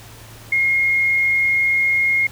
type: tone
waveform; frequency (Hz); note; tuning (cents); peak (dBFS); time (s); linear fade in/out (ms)
sine; 2145; C7; +42; -14; 0.52-2.27; 5
effects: added 111 Hz sine -42 dBFS peak until 2.31 s + pink hiss -42 dBFS RMS until 2.31 s